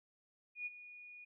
sine tone with ADSR envelope, 2452 Hz, D#7, 26 cents flat, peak -37 dBFS, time 0.55-1.25 s, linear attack 110 ms, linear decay 29 ms, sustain -14 dB, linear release 12 ms, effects none

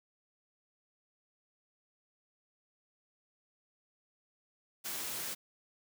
white high-pass noise, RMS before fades -39 dBFS, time 4.84-5.35 s, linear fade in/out 20 ms, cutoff 100 Hz, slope 48 dB/octave, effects none

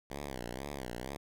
5% pulse tone with vibrato, 65.41 Hz, C2, in tune, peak -28 dBFS, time 0.1-1.17 s, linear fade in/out 5 ms, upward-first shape sine, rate 2.1 Hz, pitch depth 180 cents each way, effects none

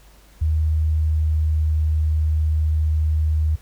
sine tone with pitch glide, 78.1 to 77.61 Hz, D#2 to D#2, +7 to -4 cents, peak -16 dBFS, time 0.41-3.56 s, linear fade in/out 10 ms, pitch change -11 cents, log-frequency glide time 0.8-1.67 s, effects added 50 Hz sine -48 dBFS peak until 3.61 s + pink hiss -53 dBFS RMS until 3.61 s

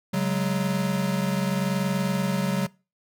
square chord, C# suspended fourth, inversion none, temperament equal with one note detuned, 138.59 / 186.93 / 207.7 Hz, C#3 / F#3 / G#3, 0 / +18 / 0 cents, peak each -30 / -25 / -31 dBFS, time 0.13-2.67 s, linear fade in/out 10 ms, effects noise-tail reverb RT60 0.3 s tail -22 dB re dry

